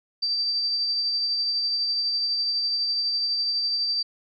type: tone with tremolo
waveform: sine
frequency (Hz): 4666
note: D8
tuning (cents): -12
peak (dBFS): -21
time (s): 0.22-4.03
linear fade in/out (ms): 10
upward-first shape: triangle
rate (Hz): 12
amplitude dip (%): 30
effects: none